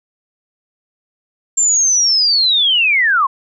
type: linear sweep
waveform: sine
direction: down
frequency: 7390 to 1020 Hz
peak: -10 dBFS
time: 1.57-3.27 s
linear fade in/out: 10 ms
effects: none